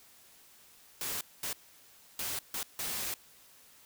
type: noise bursts at uneven times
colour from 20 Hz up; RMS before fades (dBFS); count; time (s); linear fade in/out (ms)
white; -36; 5; 1.01-1.21 / 1.43-1.53 / 2.19-2.39 / 2.54-2.63 / 2.79-3.14; 2
effects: white hiss -59 dBFS RMS until 3.85 s